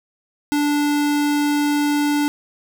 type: tone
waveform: square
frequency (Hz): 292.4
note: D4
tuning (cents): -7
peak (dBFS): -17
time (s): 0.52-2.28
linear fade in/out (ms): 0
effects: none